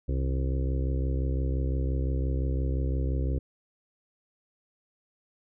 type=harmonic tone; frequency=65.8 Hz; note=C2; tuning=10 cents sharp; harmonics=1 / 2 / 4 / 5 / 6 / 7 / 8; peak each=-26 / -32 / -38 / -40 / -42 / -43 / -44 dBFS; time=0.08-3.39 s; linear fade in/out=10 ms; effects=none